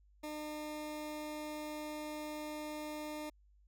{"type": "tone", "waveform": "20% pulse", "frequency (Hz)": 302.9, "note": "D#4", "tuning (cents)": -46, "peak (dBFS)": -36, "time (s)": [0.23, 3.3], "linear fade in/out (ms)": 10, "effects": ["added 50 Hz sine -63 dBFS peak until 3.67 s"]}